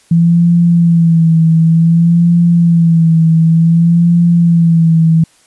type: tone with vibrato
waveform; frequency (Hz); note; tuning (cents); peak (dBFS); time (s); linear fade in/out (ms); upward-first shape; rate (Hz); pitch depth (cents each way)
sine; 166.9; E3; +22; -5; 0.11-5.24; 5; sine; 0.55; 48
effects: white hiss -49 dBFS RMS until 5.46 s + resampled to 24000 Hz